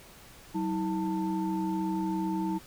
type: tone cluster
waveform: sine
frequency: 188.6 / 321.4 / 891 Hz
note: F#3 / E4 / A5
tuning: +33 / -44 / +22 cents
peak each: -31 / -30 / -35 dBFS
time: 0.54-2.59 s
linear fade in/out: 20 ms
effects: tanh soft clip ceiling -19 dBFS + pink hiss -52 dBFS RMS until 2.66 s